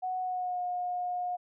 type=tone with pitch glide; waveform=sine; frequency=740 to 718.1 Hz; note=F#5 to F5; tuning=0 to +48 cents; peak=-30 dBFS; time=0.02-1.37 s; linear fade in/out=20 ms; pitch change=-52 cents; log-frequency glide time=0.2-0.62 s; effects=none